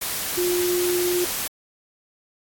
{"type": "tone in noise", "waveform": "sine", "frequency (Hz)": 355.7, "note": "F4", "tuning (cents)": 32, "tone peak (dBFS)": -20, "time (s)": [0.37, 1.25], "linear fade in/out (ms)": 10, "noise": "white", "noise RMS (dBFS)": -27, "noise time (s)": [0.01, 1.48], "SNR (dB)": 4, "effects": ["AAC 64 kbps"]}